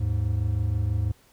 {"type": "tone pair together", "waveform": "triangle", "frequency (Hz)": [77.71, 103.83], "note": ["D#2", "G#2"], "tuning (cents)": [-2, 0], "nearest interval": "perfect fourth", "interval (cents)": 502, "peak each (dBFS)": [-25, -22], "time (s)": [0, 1.12], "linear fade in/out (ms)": 10, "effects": ["pink hiss -59 dBFS RMS until 1.32 s"]}